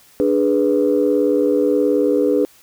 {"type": "chord", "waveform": "sine", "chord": "G# diminished", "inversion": "second", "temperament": "equal", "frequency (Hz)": [293.7, 415.3, 493.9], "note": ["D4", "G#4", "B4"], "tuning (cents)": [0, 0, 0], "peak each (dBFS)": -17, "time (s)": [0.2, 2.45], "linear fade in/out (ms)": 0, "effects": ["tanh soft clip ceiling -5 dBFS", "white hiss -50 dBFS RMS until 2.62 s"]}